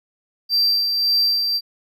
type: tone with tremolo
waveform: triangle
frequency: 4699 Hz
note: D8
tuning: in tune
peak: -13 dBFS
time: 0.49-1.61 s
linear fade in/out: 50 ms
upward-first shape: sine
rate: 1.8 Hz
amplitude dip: 40%
effects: none